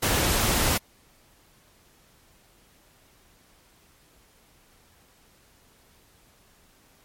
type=noise; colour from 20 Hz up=pink; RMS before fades=-23 dBFS; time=0.02-0.78 s; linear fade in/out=10 ms; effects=pink hiss -59 dBFS RMS until 7.04 s + MP3 64 kbps